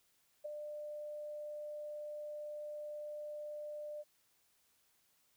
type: tone with ADSR envelope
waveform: sine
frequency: 597 Hz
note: D5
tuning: 28 cents sharp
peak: -37 dBFS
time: 0.44-4.04 s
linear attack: 17 ms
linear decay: 7 ms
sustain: -5 dB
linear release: 35 ms
effects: white hiss -74 dBFS RMS until 5.36 s